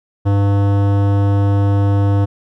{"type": "tone with hard clipping", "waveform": "sine", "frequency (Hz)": 100, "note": "G2", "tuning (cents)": 35, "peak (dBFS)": -13, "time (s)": [0.25, 2.26], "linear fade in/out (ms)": 20, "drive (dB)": 17, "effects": []}